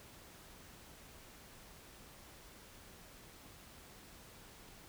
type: silence
effects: pink hiss -57 dBFS RMS until 4.88 s